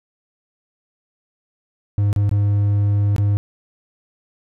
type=tone with dropouts; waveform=triangle; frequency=102 Hz; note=G#2; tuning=31 cents flat; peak=-12 dBFS; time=1.98-3.37 s; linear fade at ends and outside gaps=0 ms; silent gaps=2.129-2.162 / 2.293-2.313 / 3.163-3.182 s; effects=none